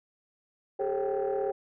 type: tone cluster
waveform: sine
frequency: 397.1 / 433.9 / 540 / 778 Hz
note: G4 / A4 / C#5 / G5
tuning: +22 / -24 / -45 / -13 cents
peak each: -29 / -32 / -31 / -34 dBFS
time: 0.79-1.52 s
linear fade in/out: 10 ms
effects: tanh soft clip ceiling -22 dBFS